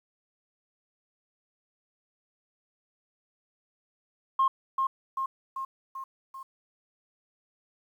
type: tone with echo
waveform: sine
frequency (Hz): 1069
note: C6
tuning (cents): +37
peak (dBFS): -19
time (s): 4.39-4.48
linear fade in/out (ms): 5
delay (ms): 390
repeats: 5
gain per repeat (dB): -4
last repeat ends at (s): 6.43
effects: tanh soft clip ceiling -16 dBFS + 10-bit